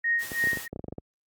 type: tone with tremolo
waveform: sine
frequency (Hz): 1864.7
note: A#6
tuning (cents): 0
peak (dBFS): -21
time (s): 0.04-0.68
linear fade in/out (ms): 5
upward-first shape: sine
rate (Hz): 3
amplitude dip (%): 95
type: noise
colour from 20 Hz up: white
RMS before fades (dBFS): -39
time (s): 0.18-0.68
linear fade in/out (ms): 50
type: clicks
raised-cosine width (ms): 2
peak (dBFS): -22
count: 12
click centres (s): 0.318 / 0.44 / 0.472 / 0.532 / 0.572 / 0.73 / 0.761 / 0.794 / 0.842 / 0.883 / 0.925 / 0.983
effects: high-pass 60 Hz 12 dB/octave + Opus 48 kbps